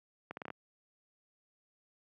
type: accelerating click train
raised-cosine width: 0.5 ms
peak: -26 dBFS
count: 6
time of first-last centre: 0.31-0.503 s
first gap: 61 ms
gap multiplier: 0.77
effects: high-pass 150 Hz 12 dB/octave